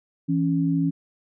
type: tone pair together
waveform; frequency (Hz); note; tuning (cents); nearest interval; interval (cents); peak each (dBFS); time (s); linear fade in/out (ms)
sine; 164.8 / 277.2; E3 / C#4; 0 / 0; major sixth; 900; -22; 0.28-0.91; 20
effects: none